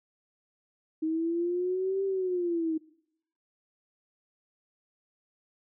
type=linear two-way sweep; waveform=sine; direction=up then down; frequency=313.7 to 392 to 313.7 Hz; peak=-26 dBFS; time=1.02-2.78 s; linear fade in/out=10 ms; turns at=2.04 s; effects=noise-tail reverb RT60 0.7 s tail -20 dB re dry